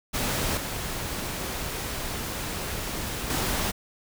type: noise with level steps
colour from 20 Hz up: pink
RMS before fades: -27 / -32 / -27 dBFS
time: 0.13-3.72 s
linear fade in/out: 20 ms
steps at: 0.57 / 3.3 s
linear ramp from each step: 2 ms
effects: none